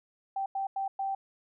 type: tone bursts at uneven times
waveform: sine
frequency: 780 Hz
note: G5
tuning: 9 cents flat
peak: -29 dBFS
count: 4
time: 0.36-0.46 / 0.55-0.67 / 0.76-0.88 / 0.99-1.15 s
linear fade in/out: 5 ms
effects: none